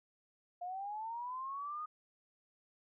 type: linear sweep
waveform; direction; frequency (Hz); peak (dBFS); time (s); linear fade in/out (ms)
sine; up; 698.5 to 1244.5; -39; 0.61-1.86; 10
effects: none